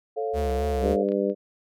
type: chord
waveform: sine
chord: A augmented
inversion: none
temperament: equal with one note detuned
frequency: 440 / 550.2 / 698.5 Hz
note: A4 / C#5 / E#5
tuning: 0 / -13 / 0 cents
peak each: -27 / -33 / -31 dBFS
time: 0.16-1.04 s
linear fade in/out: 20 ms
type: tone with vibrato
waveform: square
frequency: 70.5 Hz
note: C#2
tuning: 30 cents sharp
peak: -27 dBFS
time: 0.33-0.97 s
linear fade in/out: 50 ms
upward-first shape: sine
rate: 3.7 Hz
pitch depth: 86 cents each way
type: clicks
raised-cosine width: 0.3 ms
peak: -29 / -32 / -30 / -39 dBFS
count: 4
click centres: 0.505 / 1.088 / 1.12 / 1.299 s
type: harmonic tone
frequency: 99.7 Hz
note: G2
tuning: 30 cents sharp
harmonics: 2 / 3 / 4 / 5 / 6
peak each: -28 / -30 / -26 / -27 / -30 dBFS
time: 0.81-1.35 s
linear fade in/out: 50 ms
effects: none